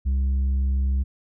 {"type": "tone with tanh clipping", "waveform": "sine", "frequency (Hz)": 66.6, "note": "C2", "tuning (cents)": 31, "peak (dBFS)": -20, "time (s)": [0.05, 1.04], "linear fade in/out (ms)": 20, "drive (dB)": 4, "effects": []}